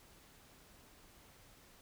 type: silence
effects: pink hiss -62 dBFS RMS until 1.81 s